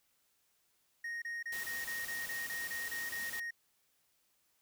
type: tone bursts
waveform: triangle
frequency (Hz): 1864.7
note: A#6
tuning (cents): 0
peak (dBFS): -36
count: 12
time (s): 1.04-3.508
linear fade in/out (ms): 5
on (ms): 180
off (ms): 28
type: noise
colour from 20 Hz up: white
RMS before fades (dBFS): -45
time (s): 1.52-3.4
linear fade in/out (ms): 5
effects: white hiss -75 dBFS RMS until 4.61 s